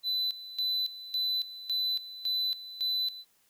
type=tone with tremolo; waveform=triangle; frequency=4003 Hz; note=B7; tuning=23 cents sharp; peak=-26 dBFS; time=0.03-3.25 s; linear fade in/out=50 ms; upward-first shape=square; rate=1.8 Hz; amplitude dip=80%; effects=white hiss -68 dBFS RMS until 3.49 s